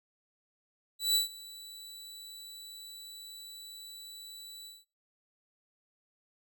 sawtooth tone with ADSR envelope, 3951 Hz, B7, in tune, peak -20 dBFS, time 0.99-4.85 s, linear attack 160 ms, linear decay 130 ms, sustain -22 dB, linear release 190 ms, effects noise-tail reverb RT60 0.4 s tail -25 dB re dry

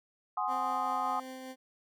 sine chord, Ab dominant seventh, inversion third, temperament equal, 740 / 830.6 / 1046.5 / 1244.5 Hz, Gb5 / Ab5 / C6 / Eb6, 0 / 0 / 0 / 0 cents, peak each -35 dBFS, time 0.37-1.2 s, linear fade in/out 5 ms
20% pulse tone with tremolo, 259.9 Hz, C4, 11 cents flat, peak -36 dBFS, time 0.47-1.56 s, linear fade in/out 50 ms, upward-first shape triangle, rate 5.1 Hz, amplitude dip 25%
effects none

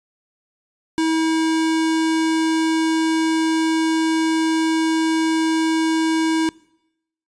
square tone, 321.5 Hz, E4, 43 cents flat, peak -17 dBFS, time 0.98-6.49 s, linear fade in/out 0 ms, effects noise-tail reverb RT60 0.8 s tail -23 dB re dry + resampled to 22050 Hz

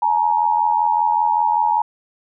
sine tone pair together, 853.8 / 939 Hz, G#5 / A#5, +48 / +12 cents, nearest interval major second, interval 164 cents, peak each -17 dBFS, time 0.02-1.82 s, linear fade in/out 5 ms, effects none

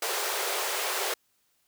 pink high-pass noise, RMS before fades -30 dBFS, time 0.02-1.14 s, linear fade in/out 5 ms, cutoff 370 Hz, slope 96 dB/octave, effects white hiss -71 dBFS RMS until 1.67 s

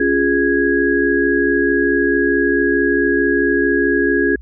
sine tone cluster, 277.1 / 350.5 / 415.1 / 1657 Hz, C#4 / F4 / G#4 / G#6, -1 / +6 / -1 / -4 cents, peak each -18 dBFS, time 0-4.36 s, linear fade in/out 5 ms, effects added 60 Hz sine -33 dBFS peak until 4.41 s

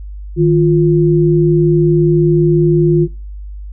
sine tone pair together, 155.4 / 349.2 Hz, D#3 / F4, -2 / 0 cents, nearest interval octave + major second, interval 1402 cents, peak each -10 dBFS, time 0.36-3.08 s, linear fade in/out 50 ms, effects noise-tail reverb RT60 0.3 s tail -19 dB re dry + added 50 Hz sine -25 dBFS peak until 3.72 s

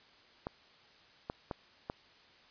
clicks, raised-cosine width 1 ms, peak -22 dBFS, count 4, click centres 0.469 / 1.299 / 1.512 / 1.899 s, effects white hiss -61 dBFS RMS until 2.5 s + resampled to 11025 Hz

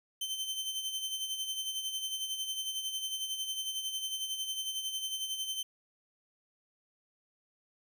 sawtooth tone with tremolo, 3090 Hz, G7, 26 cents flat, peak -29 dBFS, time 0.21-5.63 s, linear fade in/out 5 ms, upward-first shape sine, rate 11 Hz, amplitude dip 55%, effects none

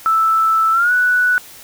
sine tone with pitch glide, 1318.5 to 1480 Hz, E6 to F#6, 0 to 0 cents, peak -11 dBFS, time 0.06-1.38 s, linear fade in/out 0 ms, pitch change +200 cents, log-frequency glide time 0.72-0.92 s, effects white hiss -39 dBFS RMS until 1.63 s

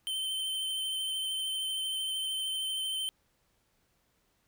square tone with vibrato, 3092 Hz, G7, 24 cents flat, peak -32 dBFS, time 0.07-3.09 s, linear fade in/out 0 ms, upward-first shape triangle, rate 13 Hz, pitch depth 21 cents each way, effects pink hiss -73 dBFS RMS until 4.47 s

